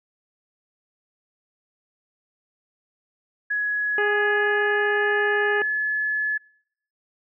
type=tone with pitch glide; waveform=sine; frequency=1679 to 1714.3 Hz; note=G#6 to A6; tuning=+18 to -46 cents; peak=-21 dBFS; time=3.5-6.38 s; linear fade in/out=10 ms; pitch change=+36 cents; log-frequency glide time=3.7-5.13 s
type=harmonic tone; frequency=413.2 Hz; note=G#4; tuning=9 cents flat; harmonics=1 / 2 / 3 / 4 / 5 / 6 / 7; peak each=-23 / -29 / -33 / -35 / -37 / -39 / -40 dBFS; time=3.98-5.62 s; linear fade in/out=2 ms
effects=noise-tail reverb RT60 0.7 s tail -25 dB re dry